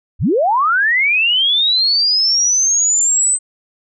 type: linear sweep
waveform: sine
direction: up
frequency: 39.38 to 8180 Hz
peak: -11 dBFS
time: 0.19-3.39 s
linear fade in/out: 50 ms
effects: none